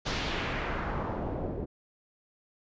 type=noise with low-pass filter sweep; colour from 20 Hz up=pink; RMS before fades=-33 dBFS; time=0.05-1.66 s; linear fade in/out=20 ms; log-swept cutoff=5000 to 390 Hz; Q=1.4; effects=resampled to 16000 Hz

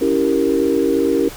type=chord; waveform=sine; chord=C# diminished seventh; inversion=none; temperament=equal with one note detuned; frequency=280.6 / 329.6 / 392 / 466.2 Hz; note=C#4 / E4 / G4 / Bb4; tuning=+21 / 0 / 0 / 0 cents; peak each=-19 dBFS; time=0.01-1.29 s; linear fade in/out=5 ms; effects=pink hiss -35 dBFS RMS until 1.36 s

